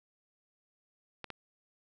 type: clicks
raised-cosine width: 0.3 ms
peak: -24 dBFS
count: 2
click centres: 1.243 / 1.303 s
effects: none